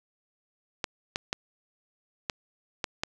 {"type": "clicks", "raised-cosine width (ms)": 0.2, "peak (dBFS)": -11, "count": 6, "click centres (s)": [0.842, 1.159, 1.329, 2.298, 2.842, 3.035], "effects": []}